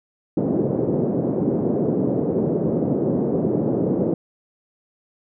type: band-pass noise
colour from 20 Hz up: white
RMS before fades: -21 dBFS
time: 0.37-4.14 s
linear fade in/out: 2 ms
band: 130 to 450 Hz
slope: 24 dB/octave
effects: none